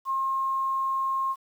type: tone with quantisation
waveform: sine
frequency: 1070 Hz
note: C6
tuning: 38 cents sharp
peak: -24 dBFS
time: 0.05-1.36 s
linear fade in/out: 50 ms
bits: 9
effects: none